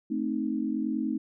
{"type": "chord", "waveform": "sine", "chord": "A diminished", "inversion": "none", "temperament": "equal", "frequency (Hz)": [220, 261.6, 311.1], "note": ["A3", "C4", "Eb4"], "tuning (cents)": [0, 0, 0], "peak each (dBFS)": -31, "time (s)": [0.1, 1.18], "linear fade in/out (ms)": 10, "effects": []}